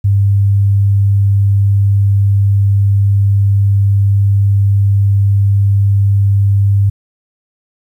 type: tone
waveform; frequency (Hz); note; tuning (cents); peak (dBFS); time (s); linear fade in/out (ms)
sine; 99.8; G2; +32; -7; 0.04-6.9; 10
effects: 8-bit